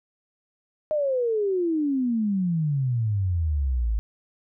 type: exponential sweep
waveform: sine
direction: down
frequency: 624 to 51.91 Hz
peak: -21 dBFS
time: 0.91-3.99 s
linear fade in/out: 0 ms
effects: none